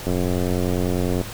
click train, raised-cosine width 2 ms, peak -10 dBFS, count 104, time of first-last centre 0.07-1.213 s, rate 90.1 Hz, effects added 109 Hz sine -37 dBFS peak until 1.33 s + pink hiss -35 dBFS RMS until 1.33 s

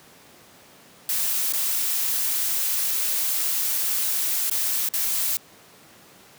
blue noise with dropouts, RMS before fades -24 dBFS, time 1.09-5.37 s, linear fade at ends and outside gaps 1 ms, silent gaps 1.524-1.535 / 4.498-4.512 / 4.888-4.937 s, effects pink hiss -50 dBFS RMS until 6.38 s + high-pass 150 Hz 12 dB/octave

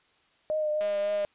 sine tone with vibrato, 612 Hz, D#5, 29 cents flat, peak -25 dBFS, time 0.5-1.25 s, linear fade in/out 0 ms, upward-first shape triangle, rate 3.6 Hz, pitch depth 29 cents each way
click train, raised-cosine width 0.3 ms, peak -27 dBFS, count 90, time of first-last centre 0.81-1.248 s, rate 203 Hz
effects white hiss -65 dBFS RMS until 1.34 s + resampled to 8000 Hz

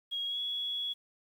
sine tone with pitch glide, 3292 to 3361 Hz, G#7 to G#7, -16 to +20 cents, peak -32 dBFS, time 0.11-0.94 s, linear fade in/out 20 ms, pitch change +36 cents, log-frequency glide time 0.27-0.38 s, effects 10-bit

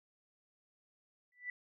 sine tone with exponential growth, 1975.5 Hz, B6, in tune, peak -35 dBFS, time 1.32-1.5 s, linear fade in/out 2 ms, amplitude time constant 37 ms, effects none

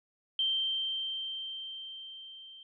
sine tone with level ramp, 3136 Hz, G7, in tune, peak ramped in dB -26 to -48 dBFS, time 0.39-2.63 s, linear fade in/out 2 ms, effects none

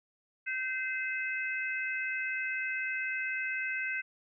harmonic tone, 516 Hz, C5, 24 cents flat, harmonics 3 / 4 / 5, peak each -35 / -36 / -37 dBFS, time 0.46-4.02 s, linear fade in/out 20 ms, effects none

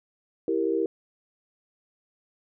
sine chord, E diminished, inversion none, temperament equal, 329.6 / 392 / 466.2 Hz, E4 / G4 / Bb4, 0 / 0 / 0 cents, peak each -27 dBFS, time 0.48-0.86 s, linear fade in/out 2 ms, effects none

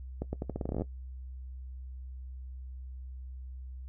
accelerating click train, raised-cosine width 2 ms, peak -20 dBFS, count 15, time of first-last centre 0.22-0.819 s, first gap 110 ms, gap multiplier 0.83, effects noise-tail reverb RT60 0.1 s tail -17 dB re dry + added 64 Hz sine -40 dBFS peak until 3.88 s

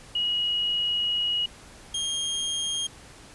sine / sawtooth tone pair in turn, 2900 / 3227 Hz, F#7 / G7, -35 / +50 cents, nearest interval major second, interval 185 cents, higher second, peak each -23 dBFS, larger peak neither, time 0.15-1.46 / 1.94-2.87 s, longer first, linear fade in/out 5 ms, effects pink hiss -48 dBFS RMS until 3.34 s + resampled to 24000 Hz

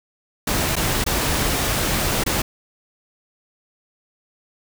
pink noise with dropouts, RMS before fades -21 dBFS, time 0.47-2.42 s, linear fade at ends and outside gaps 5 ms, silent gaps 0.756-0.764 / 1.041-1.063 / 2.238-2.262 s, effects none

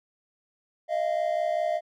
triangle tone pair together, 622.9 / 688 Hz, D#5 / F5, +2 / -26 cents, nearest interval major second, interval 172 cents, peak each -25 dBFS, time 0.88-1.81 s, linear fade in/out 50 ms, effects none

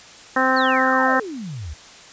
harmonic tone, 260.6 Hz, C4, 7 cents flat, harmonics 1 / 2 / 3 / 4 / 5 / 6 / 7, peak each -23 / -23 / -23 / -23 / -23 / -23 / -23 dBFS, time 0.36-1.2 s, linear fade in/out 5 ms
sine exponential sweep, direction down, 4594 to 67 Hz, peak -28 dBFS, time 0.56-1.74 s, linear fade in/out 10 ms
effects white hiss -43 dBFS RMS until 2.12 s + resampled to 16000 Hz

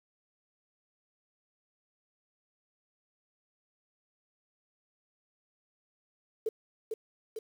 sine tone with echo, 440 Hz, A4, in tune, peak -27 dBFS, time 6.46-6.49 s, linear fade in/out 5 ms, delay 450 ms, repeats 2, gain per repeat -4 dB, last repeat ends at 7.39 s, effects 9-bit

